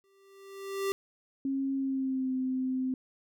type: tone with exponential growth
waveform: square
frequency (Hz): 392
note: G4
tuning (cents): 0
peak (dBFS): -27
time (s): 0.04-0.92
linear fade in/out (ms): 0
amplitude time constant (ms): 190
type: tone with pitch glide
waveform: sine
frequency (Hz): 270.9 to 258.8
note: C#4 to C4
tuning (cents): -40 to -19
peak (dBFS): -28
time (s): 1.45-2.94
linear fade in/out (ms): 2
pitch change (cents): -79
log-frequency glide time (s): 1.77-2.33
effects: none